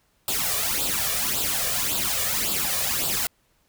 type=noise with flanger; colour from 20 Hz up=white; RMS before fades=-25 dBFS; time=0.28-3.27 s; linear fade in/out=2 ms; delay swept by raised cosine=0.24 to 1.74 ms; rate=1.8 Hz; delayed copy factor=+0.7; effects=pink hiss -66 dBFS RMS until 3.68 s